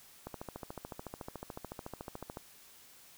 click train, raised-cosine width 1 ms, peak -27 dBFS, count 30, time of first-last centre 0.27-2.371 s, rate 13.8 Hz, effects white hiss -58 dBFS RMS until 3.17 s

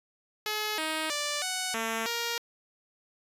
5% pulse tone with pitch steps, 425.6 / 314.5 / 587 / 742 / 225.4 / 468.7 Hz, G#4 / D#4 / D5 / F#5 / A3 / A#4, +42 / +19 / -1 / +5 / +42 / +9 cents, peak -18 dBFS, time 0.46-2.38 s, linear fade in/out 2 ms, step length 320 ms, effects resampled to 32000 Hz

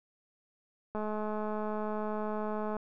click train, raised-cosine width 1 ms, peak -23 dBFS, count 388, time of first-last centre 0.95-2.767 s, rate 213 Hz, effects none

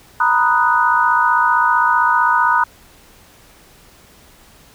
sine chord, B major seventh, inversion third, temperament equal, 932.3 / 987.8 / 1244.5 / 1480 Hz, A#5 / B5 / D#6 / F#6, 0 / 0 / 0 / 0 cents, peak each -17 dBFS, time 0.2-2.64 s, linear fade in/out 5 ms, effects pink hiss -47 dBFS RMS until 4.74 s

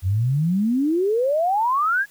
sine exponential sweep, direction up, 87.2 to 1700 Hz, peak -17 dBFS, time 0.02-2.06 s, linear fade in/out 50 ms, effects white hiss -53 dBFS RMS until 2.1 s

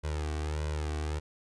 sawtooth tone with flanger, 75.9 Hz, D#2, 42 cents flat, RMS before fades -33 dBFS, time 0.03-1.2 s, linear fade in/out 20 ms, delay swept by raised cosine 2 to 2.65 ms, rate 1.6 Hz, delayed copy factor +1, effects resampled to 22050 Hz

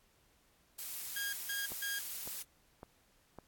blue noise, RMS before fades -42 dBFS, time 0.78-2.43 s, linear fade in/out 10 ms
sawtooth tone bursts, 1627 Hz, G#6, 36 cents flat, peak -33 dBFS, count 3, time 1.16-1.99 s, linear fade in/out 5 ms, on 170 ms, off 160 ms
click train, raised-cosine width 1 ms, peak -33 dBFS, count 4, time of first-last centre 1.72-3.387 s, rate 1.8 Hz
effects pink hiss -70 dBFS RMS until 3.47 s + AAC 64 kbps

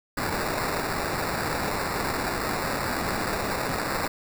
violet noise with sample-and-hold, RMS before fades -28 dBFS, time 0.17-4.08 s, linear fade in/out 5 ms, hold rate 3150 Hz, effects none

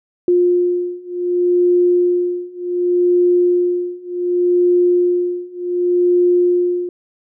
sine beating tone pair, 354.3 / 354.97 Hz, F4 / F4, +25 / +28 cents, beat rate 0.67 Hz, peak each -16 / -15 dBFS, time 0.28-6.89 s, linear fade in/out 2 ms, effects none

